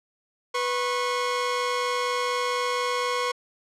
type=tone pair together; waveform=sawtooth; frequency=492.8 / 1089.8 Hz; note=B4 / C#6; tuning=-4 / -30 cents; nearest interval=octave + major second; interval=1374 cents; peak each=-23 dBFS; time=0.54-3.32 s; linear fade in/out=10 ms; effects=low-pass 7000 Hz 12 dB/octave